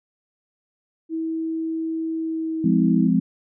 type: tone with pitch glide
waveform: sine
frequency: 323.6 to 319.7 Hz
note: E4 to D#4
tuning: -32 to +47 cents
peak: -23 dBFS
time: 1.09-3.1 s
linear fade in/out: 50 ms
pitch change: -21 cents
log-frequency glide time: 2.16-2.72 s
type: chord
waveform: sine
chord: F minor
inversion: none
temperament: equal with one note detuned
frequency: 174.61 / 207.7 / 257 Hz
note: F3 / Ab3 / C4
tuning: 0 / 0 / -31 cents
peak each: -20 dBFS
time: 2.64-3.2 s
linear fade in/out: 5 ms
effects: none